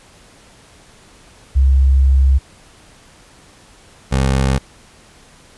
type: tone pair in turn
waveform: sine / 20% pulse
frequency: 67 / 66.58 Hz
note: C2 / C2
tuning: +42 / +31 cents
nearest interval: unison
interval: 11 cents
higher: first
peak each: -8 dBFS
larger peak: neither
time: 1.55-2.39 / 4.11-4.59 s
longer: first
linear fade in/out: 20 ms
effects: pink hiss -46 dBFS RMS until 5.57 s + resampled to 24000 Hz